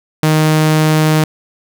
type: tone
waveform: sawtooth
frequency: 155.56 Hz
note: D#3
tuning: in tune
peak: -5 dBFS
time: 0.23-1.24 s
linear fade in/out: 2 ms
effects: none